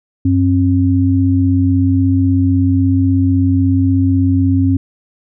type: tone pair together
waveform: sine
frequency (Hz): 95 / 268.7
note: F#2 / C4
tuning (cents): +46 / +46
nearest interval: octave + tritone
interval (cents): 1800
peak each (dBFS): -12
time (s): 0.25-4.77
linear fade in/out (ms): 5
effects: none